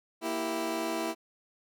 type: chord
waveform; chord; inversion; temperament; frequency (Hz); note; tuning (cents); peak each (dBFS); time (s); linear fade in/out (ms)
20% pulse; E diminished; second; equal; 233.1 / 329.6 / 392; Bb3 / E4 / G4; 0 / 0 / 0; -33 / -27 / -33; 0.21-1.15; 50
effects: none